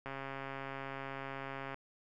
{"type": "click train", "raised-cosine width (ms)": 0.5, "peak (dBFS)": -27, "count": 230, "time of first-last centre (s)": [0.06, 1.744], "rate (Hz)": 136, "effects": []}